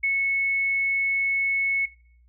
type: tone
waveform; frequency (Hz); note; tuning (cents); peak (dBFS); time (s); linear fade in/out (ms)
sine; 2201; C#7; -13; -20; 0.03-1.86; 10
effects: noise-tail reverb RT60 0.5 s tail -20 dB re dry + added 60 Hz sine -54 dBFS peak until 2.28 s